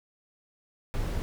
brown noise, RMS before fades -30 dBFS, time 0.94-1.22 s, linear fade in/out 0 ms, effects none

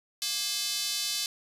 square tone with high-pass filter, 234.9 Hz, A#3, 13 cents sharp, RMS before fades -31 dBFS, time 0.22-1.26 s, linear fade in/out 0 ms, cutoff 4200 Hz, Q 2, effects resampled to 32000 Hz + 9-bit

